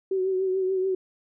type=tone with vibrato; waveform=sine; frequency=377.4 Hz; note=F#4; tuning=34 cents sharp; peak=-22 dBFS; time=0.11-0.95 s; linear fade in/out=5 ms; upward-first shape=triangle; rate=6.9 Hz; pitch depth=43 cents each way; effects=none